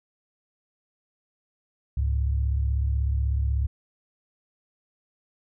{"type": "tone pair together", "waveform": "sine", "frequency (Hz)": [69.3, 105.58], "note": ["C#2", "G#2"], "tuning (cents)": [0, 29], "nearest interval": "perfect fifth", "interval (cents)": 729, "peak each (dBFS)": [-22, -29], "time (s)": [1.97, 3.67], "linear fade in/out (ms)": 5, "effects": []}